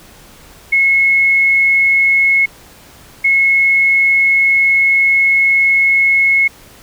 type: tone bursts at uneven times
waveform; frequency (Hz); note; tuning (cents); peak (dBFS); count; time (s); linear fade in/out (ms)
sine; 2179; C#7; -30; -8; 2; 0.72-2.46 / 3.24-6.48; 10
effects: pink hiss -41 dBFS RMS until 6.82 s